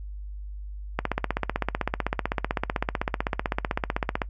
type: click train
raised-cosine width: 0.5 ms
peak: -9 dBFS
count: 52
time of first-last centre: 0.99-4.218 s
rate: 15.8 Hz
effects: noise-tail reverb RT60 0.1 s tail -21 dB re dry + added 50 Hz sine -34 dBFS peak until 4.29 s